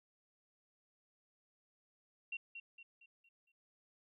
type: tone with echo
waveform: sine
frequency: 2742 Hz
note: F7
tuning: 32 cents flat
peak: -39 dBFS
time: 2.32-2.37 s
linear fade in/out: 5 ms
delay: 230 ms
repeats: 5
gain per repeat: -7 dB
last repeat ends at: 3.52 s
effects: none